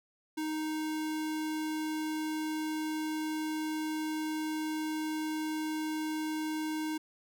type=tone; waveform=square; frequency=311.1 Hz; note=D#4; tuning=in tune; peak=-33 dBFS; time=0.37-6.98 s; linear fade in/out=10 ms; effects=none